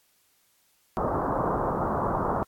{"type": "low-pass noise", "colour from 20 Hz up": "white", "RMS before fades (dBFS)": -27, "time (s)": [0.97, 2.43], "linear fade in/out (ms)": 0, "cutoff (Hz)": 1200, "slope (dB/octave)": 48, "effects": ["white hiss -66 dBFS RMS until 2.47 s", "AAC 64 kbps"]}